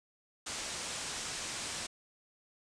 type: low-pass noise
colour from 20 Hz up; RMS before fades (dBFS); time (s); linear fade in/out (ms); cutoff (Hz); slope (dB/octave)
white; -40; 0.46-1.87; 10; 8800; 48
effects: none